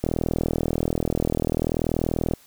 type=click train; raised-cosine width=2 ms; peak=-9 dBFS; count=94; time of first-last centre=0.04-2.336 s; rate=40.5 Hz; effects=white hiss -54 dBFS RMS until 2.46 s